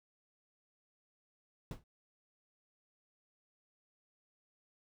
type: noise with exponential decay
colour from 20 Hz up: brown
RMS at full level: -37 dBFS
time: 1.71-1.84 s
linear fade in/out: 2 ms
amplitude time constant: 28 ms
effects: none